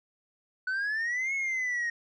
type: exponential two-way sweep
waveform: sine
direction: up then down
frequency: 1489 to 2197 to 1861 Hz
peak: -25 dBFS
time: 0.67-1.9 s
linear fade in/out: 5 ms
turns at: 1.34 s
effects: tanh soft clip ceiling -27 dBFS